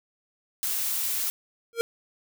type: noise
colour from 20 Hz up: blue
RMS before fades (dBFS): -28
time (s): 0.63-1.3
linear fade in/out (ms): 0
type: tone with exponential growth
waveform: square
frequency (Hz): 463.7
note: A#4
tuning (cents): -9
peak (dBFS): -18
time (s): 1.73-1.81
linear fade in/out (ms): 0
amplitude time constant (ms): 17
effects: none